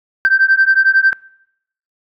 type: beating tone pair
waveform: sine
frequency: 1557 / 1568 Hz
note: G6 / G6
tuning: -12 / 0 cents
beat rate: 11 Hz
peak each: -11 dBFS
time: 0.25-1.13 s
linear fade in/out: 0 ms
effects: noise-tail reverb RT60 0.8 s tail -25 dB re dry + tanh soft clip ceiling -3 dBFS